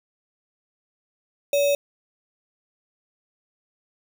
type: tone with sample-and-hold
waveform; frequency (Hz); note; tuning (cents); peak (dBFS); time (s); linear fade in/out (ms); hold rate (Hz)
sine; 570; C#5; +48; -17; 1.53-1.75; 2; 3150
effects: none